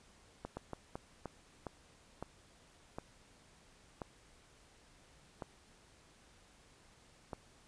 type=slowing click train; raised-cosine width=1 ms; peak=-27 dBFS; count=11; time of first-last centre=0.45-7.332 s; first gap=120 ms; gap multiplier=1.36; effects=pink hiss -64 dBFS RMS until 7.67 s + resampled to 22050 Hz